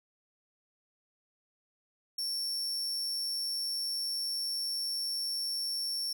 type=tone; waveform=40% pulse; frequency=5450 Hz; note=F8; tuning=43 cents flat; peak=-31 dBFS; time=2.18-6.13 s; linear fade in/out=5 ms; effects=none